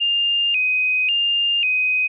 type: tone with vibrato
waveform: sine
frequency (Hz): 2654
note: E7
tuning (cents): +11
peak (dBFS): -16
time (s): 0-2.08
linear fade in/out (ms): 20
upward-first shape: square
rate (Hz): 0.92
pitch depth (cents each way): 97
effects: none